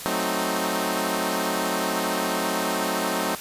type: chord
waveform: 10% pulse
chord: F# diminished seventh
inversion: none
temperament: equal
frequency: 185 / 220 / 261.6 / 311.1 Hz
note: F#3 / A3 / C4 / Eb4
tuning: 0 / 0 / 0 / 0 cents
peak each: -21 dBFS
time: 0.06-3.35 s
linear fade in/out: 0 ms
effects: white hiss -36 dBFS RMS until 3.4 s + resampled to 32000 Hz